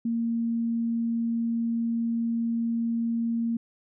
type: tone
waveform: sine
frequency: 231.2 Hz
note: A#3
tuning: 14 cents flat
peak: -24 dBFS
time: 0.05-3.57 s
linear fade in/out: 5 ms
effects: none